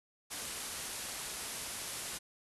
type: low-pass noise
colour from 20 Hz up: white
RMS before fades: -42 dBFS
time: 0.3-2.19 s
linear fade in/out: 20 ms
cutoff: 12000 Hz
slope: 96 dB/octave
effects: none